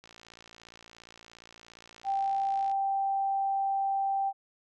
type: click train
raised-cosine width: 0.2 ms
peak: -33 dBFS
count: 154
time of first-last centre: 0.04-2.715 s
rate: 57.2 Hz
type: tone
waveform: sine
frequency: 784 Hz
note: G5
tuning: in tune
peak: -26 dBFS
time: 2.04-4.33 s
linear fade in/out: 50 ms
effects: none